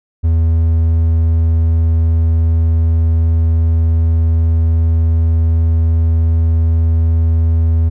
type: tone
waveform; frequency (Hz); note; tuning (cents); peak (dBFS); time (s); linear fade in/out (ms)
triangle; 81.7; E2; -15; -7; 0.23-7.9; 20
effects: none